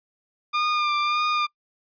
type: tone with vibrato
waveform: sawtooth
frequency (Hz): 1204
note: D6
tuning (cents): +43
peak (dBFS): -17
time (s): 0.53-1.47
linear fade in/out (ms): 20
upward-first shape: sine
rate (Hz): 1.7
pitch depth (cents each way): 29
effects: noise-tail reverb RT60 0.1 s tail -25 dB re dry + resampled to 11025 Hz